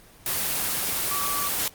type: tone in noise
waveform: sine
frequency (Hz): 1151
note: D6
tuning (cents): -35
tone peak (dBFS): -29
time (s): 1.11-1.49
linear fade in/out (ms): 2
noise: white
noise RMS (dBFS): -26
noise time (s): 0.26-1.68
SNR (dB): -6
effects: pink hiss -51 dBFS RMS until 1.74 s + Opus 24 kbps